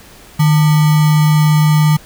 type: tone with sample-and-hold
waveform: sine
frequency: 152.9 Hz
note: D#3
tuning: 30 cents flat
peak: -7 dBFS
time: 0.39-1.97 s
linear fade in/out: 10 ms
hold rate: 1050 Hz
effects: pink hiss -40 dBFS RMS until 2.05 s